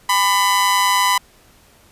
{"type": "tone with amplitude modulation", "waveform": "sawtooth", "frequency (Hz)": 1000, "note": "B5", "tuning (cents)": 21, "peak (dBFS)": -7, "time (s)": [0.09, 1.18], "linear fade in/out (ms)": 5, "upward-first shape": "sine", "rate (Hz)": 189, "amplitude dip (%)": 60, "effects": ["pink hiss -51 dBFS RMS until 1.91 s", "resampled to 32000 Hz"]}